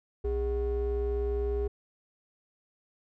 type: ring-modulated tone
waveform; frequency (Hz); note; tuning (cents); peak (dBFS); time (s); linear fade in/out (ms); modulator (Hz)
triangle; 172.6; F3; -20; -22; 0.24-1.68; 10; 235
effects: none